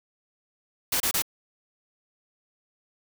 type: noise bursts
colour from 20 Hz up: white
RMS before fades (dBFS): -25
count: 3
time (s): 0.92-1.222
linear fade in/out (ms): 5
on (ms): 82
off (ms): 28
effects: none